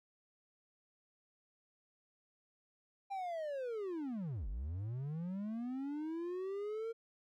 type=linear two-way sweep; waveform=triangle; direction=down then up; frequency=802 to 43.65 to 462.2 Hz; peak=-36 dBFS; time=3.1-6.93 s; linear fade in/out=20 ms; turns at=4.48 s; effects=none